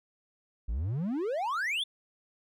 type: exponential sweep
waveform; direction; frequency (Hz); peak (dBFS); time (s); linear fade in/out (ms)
triangle; up; 49 to 3622; -27; 0.68-1.84; 10
effects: none